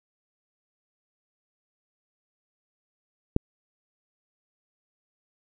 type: click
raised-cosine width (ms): 3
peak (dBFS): -7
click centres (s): 3.364
effects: none